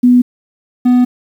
sine / triangle tone pair in turn, 246.9 / 247.9 Hz, B3 / B3, 0 / +7 cents, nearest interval unison, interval 7 cents, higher second, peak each -4 dBFS, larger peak neither, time 0.03-0.22 / 0.85-1.05 s, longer second, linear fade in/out 10 ms, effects 7-bit

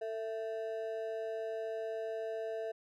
triangle ring-modulated tone, 554.4 Hz, C#5, in tune, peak -31 dBFS, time 0.01-2.72 s, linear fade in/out 10 ms, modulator 108 Hz, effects none

